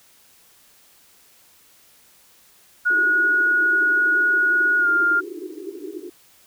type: tone with pitch glide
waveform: sine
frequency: 1451 to 1403.2 Hz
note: F#6 to F6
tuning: -34 to +8 cents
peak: -15 dBFS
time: 2.85-5.21 s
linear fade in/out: 20 ms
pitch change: -58 cents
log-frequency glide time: 4.79-4.88 s
type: band-pass noise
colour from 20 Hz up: pink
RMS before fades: -34 dBFS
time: 2.9-6.1 s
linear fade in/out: 5 ms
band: 310 to 410 Hz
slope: 96 dB/octave
effects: white hiss -54 dBFS RMS until 6.46 s